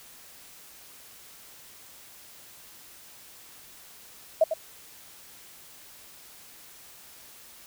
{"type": "tone with echo", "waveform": "sine", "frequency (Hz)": 641, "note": "E5", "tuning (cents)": -49, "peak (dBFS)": -15, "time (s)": [4.41, 4.44], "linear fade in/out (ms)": 5, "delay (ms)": 99, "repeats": 1, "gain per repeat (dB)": -9, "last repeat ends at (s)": 4.539, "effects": ["white hiss -50 dBFS RMS until 7.66 s"]}